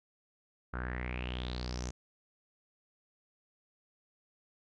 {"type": "tone with low-pass filter sweep", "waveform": "sawtooth", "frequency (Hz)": 61.74, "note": "B1", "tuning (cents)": 0, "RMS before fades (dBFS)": -38, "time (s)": [0.73, 1.91], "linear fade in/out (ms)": 10, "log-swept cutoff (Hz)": [1400, 6600], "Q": 6.7, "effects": []}